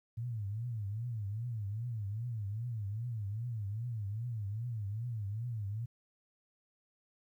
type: tone with vibrato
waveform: sine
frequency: 110 Hz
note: A2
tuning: in tune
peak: -35 dBFS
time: 0.17-5.86 s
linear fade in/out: 10 ms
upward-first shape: triangle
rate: 2.5 Hz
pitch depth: 220 cents each way
effects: 12-bit